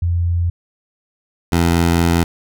sine / 15% pulse tone pair in turn, 86.2 / 84.82 Hz, F2 / E2, -22 / +50 cents, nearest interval unison, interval 28 cents, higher first, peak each -14 / -6 dBFS, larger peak second, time 0.02-0.5 / 1.52-2.24 s, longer second, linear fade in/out 5 ms, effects none

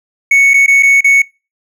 triangle tone with dropouts, 2217 Hz, C#7, in tune, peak -3 dBFS, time 0.31-1.22 s, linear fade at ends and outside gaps 5 ms, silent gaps 0.536-0.54 / 0.663-0.679 / 0.826-0.831 / 1.008-1.043 s, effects noise-tail reverb RT60 0.3 s tail -25 dB re dry

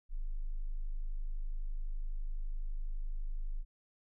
sine tone, 25.96 Hz, G#0, in tune, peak -33 dBFS, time 0.09-3.65 s, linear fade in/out 50 ms, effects none

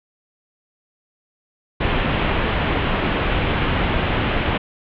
pink low-pass noise, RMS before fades -20 dBFS, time 1.8-4.58 s, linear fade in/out 10 ms, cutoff 3300 Hz, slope 48 dB/octave, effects none

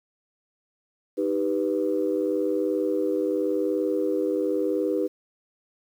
sine chord, Eb augmented, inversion none, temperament equal, 311.1 / 392 / 493.9 Hz, Eb4 / G4 / B4, 0 / 0 / 0 cents, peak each -26 dBFS, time 1.17-5.08 s, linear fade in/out 20 ms, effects tanh soft clip ceiling -13 dBFS + 9-bit

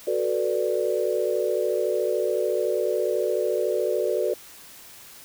sine chord, B minor seventh, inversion second, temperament equal, 370 / 440 / 493.9 / 587.3 Hz, F#4 / A4 / B4 / D5, 0 / 0 / 0 / 0 cents, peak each -27 dBFS, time 0.07-4.34 s, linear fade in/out 5 ms, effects white hiss -46 dBFS RMS until 5.24 s

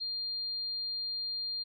sine tone, 4200 Hz, C8, 6 cents sharp, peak -33 dBFS, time 0-1.64 s, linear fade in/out 20 ms, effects none

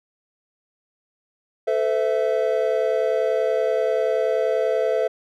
triangle chord, A minor, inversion none, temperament equal with one note detuned, 440 / 510.4 / 659.3 Hz, A4 / C5 / E5, 0 / -43 / 0 cents, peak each -21 dBFS, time 1.67-5.08 s, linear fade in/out 10 ms, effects none

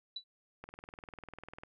sine tone with exponential decay, 3951 Hz, B7, in tune, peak -34 dBFS, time 0.16-0.24 s, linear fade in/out 5 ms, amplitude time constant 17 ms
click train, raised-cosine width 0.5 ms, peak -31 dBFS, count 21, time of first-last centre 0.64-1.635 s, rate 20.1 Hz
effects none

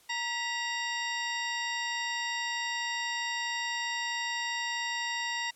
harmonic tone with a mistuned harmonic, 932.3 Hz, A#5, in tune, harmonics 1 / 2 / 3 / 4 / 5 / 6 / 8, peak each -37 / -34 / -39 / -40 / -44 / -42 / -46 dBFS, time 0.09-5.51 s, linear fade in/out 10 ms, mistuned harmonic 2, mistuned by +78 cents, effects white hiss -61 dBFS RMS until 5.55 s + low-pass 12000 Hz 12 dB/octave

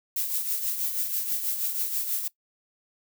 violet noise with tremolo, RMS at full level -26 dBFS, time 0.16-2.28 s, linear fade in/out 5 ms, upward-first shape triangle, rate 6.2 Hz, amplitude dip 60%, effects noise-tail reverb RT60 0.1 s tail -20 dB re dry

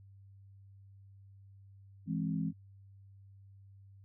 sine chord, E augmented, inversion none, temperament equal with one note detuned, 164.81 / 207.7 / 264.1 Hz, E3 / G#3 / B#3, 0 / 0 / +16 cents, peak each -34 / -37 / -38 dBFS, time 2.06-2.53 s, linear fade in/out 50 ms, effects added 98 Hz sine -54 dBFS peak until 4.04 s

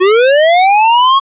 square linear sweep, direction up, 357.4 to 1108.7 Hz, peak -6 dBFS, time 0-1.2 s, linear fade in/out 20 ms, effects resampled to 8000 Hz + 8-bit

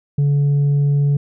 triangle tone with tanh clipping, 143 Hz, D3, 46 cents flat, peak -13 dBFS, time 0.18-1.17 s, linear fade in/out 5 ms, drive 7 dB, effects none

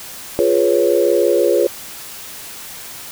sine chord, C# dominant seventh, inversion first, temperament equal, 349.2 / 415.3 / 493.9 / 554.4 Hz, E#4 / G#4 / B4 / C#5, 0 / 0 / 0 / 0 cents, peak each -17 dBFS, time 0.39-1.67 s, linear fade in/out 0 ms, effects white hiss -33 dBFS RMS until 3.11 s

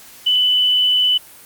sine tone with frequency modulation, 2995 Hz, F#7, 20 cents sharp, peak -12 dBFS, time 0.26-1.18 s, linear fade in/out 10 ms, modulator 74.4 Hz, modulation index 0.38, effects white hiss -42 dBFS RMS until 1.45 s + Opus 48 kbps

